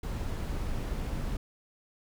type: noise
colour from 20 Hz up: brown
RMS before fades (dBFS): -33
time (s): 0.03-1.37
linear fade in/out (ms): 5
effects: none